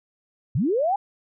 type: linear sweep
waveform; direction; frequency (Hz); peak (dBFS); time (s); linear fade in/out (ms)
sine; up; 97.3 to 830.6; -19; 0.55-0.96; 5
effects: none